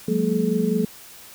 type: tone cluster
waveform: sine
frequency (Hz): 178.7 / 203.5 / 228.5 / 428.7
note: F3 / G#3 / A#3 / A4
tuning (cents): +40 / -35 / -34 / -45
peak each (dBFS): -24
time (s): 0.08-0.85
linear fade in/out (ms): 5
effects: white hiss -44 dBFS RMS until 1.34 s